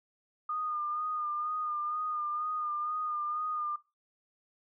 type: tone with vibrato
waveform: sine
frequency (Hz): 1219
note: D#6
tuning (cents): -36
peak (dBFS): -31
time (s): 0.49-3.76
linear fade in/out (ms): 5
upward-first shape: sine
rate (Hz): 2.1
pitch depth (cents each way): 34
effects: noise-tail reverb RT60 0.3 s tail -22 dB re dry